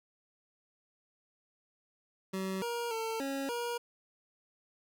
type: tone with pitch steps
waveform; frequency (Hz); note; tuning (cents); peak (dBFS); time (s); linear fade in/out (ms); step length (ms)
25% pulse; 190.3 / 472.6 / 448.8 / 273.9 / 476.1; F#3 / A#4 / A4 / C#4 / A#4; +49 / +24 / +34 / -21 / +37; -30; 2.33-3.78; 10; 290
effects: 11-bit